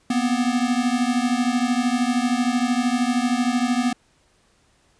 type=beating tone pair; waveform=square; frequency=240 / 253 Hz; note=B3 / B3; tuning=-49 / +42 cents; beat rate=13 Hz; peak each=-22 / -23 dBFS; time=0.1-3.93 s; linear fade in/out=5 ms; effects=pink hiss -61 dBFS RMS until 4.99 s + resampled to 22050 Hz